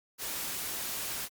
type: noise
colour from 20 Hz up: white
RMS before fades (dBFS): -36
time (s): 0.18-1.29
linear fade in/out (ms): 50
effects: Opus 48 kbps